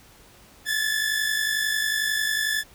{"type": "tone pair together", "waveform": "sawtooth", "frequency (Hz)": [1708.9, 1760], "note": ["G#6", "A6"], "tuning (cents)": [49, 0], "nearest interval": "minor second", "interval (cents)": 51, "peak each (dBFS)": -22, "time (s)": [0.65, 2.64], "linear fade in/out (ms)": 50, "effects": ["pink hiss -52 dBFS RMS until 2.74 s"]}